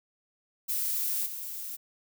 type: noise with level steps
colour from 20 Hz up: violet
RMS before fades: -30 / -38 dBFS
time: 0.68-1.77 s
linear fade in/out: 20 ms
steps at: 1.25 s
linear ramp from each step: 20 ms
effects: none